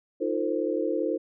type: chord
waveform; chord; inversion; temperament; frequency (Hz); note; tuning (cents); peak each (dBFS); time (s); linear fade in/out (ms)
sine; F dominant seventh; third; equal with one note detuned; 311.1 / 349.2 / 451.3 / 523.3; Eb4 / F4 / A4 / C5; 0 / 0 / +44 / 0; -30; 0.2-1.18; 20
effects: none